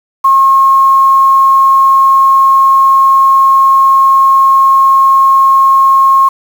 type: tone with quantisation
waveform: sine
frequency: 1079 Hz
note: C#6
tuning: 47 cents flat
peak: -3 dBFS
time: 0.24-6.29 s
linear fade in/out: 10 ms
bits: 5
effects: none